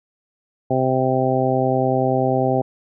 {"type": "harmonic tone", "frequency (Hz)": 130.2, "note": "C3", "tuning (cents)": -8, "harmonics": [1, 2, 3, 4, 5, 6], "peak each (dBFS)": [-23, -23, -23, -23, -23, -23], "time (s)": [0.7, 2.62], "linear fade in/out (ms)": 10, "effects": []}